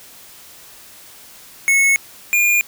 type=tone pair in turn; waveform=square; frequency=2195 / 2420 Hz; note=C#7 / D#7; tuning=-18 / -49 cents; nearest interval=major second; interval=169 cents; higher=second; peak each=-12 / -13 dBFS; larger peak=first; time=1.68-1.96 / 2.33-2.61 s; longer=neither; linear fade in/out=0 ms; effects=white hiss -42 dBFS RMS until 2.67 s